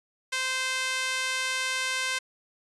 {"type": "tone with high-pass filter", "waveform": "sawtooth", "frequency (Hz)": 519, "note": "C5", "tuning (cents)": -14, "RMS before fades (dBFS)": -29, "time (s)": [0.32, 2.19], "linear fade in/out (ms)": 10, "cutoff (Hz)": 1800, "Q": 1.2, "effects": ["resampled to 24000 Hz"]}